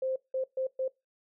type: tone bursts at uneven times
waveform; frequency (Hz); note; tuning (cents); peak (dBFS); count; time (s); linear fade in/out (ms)
sine; 523.3; C5; 0; -28; 4; 0.02-0.16 / 0.34-0.44 / 0.57-0.67 / 0.79-0.88; 5
effects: noise-tail reverb RT60 0.2 s tail -21 dB re dry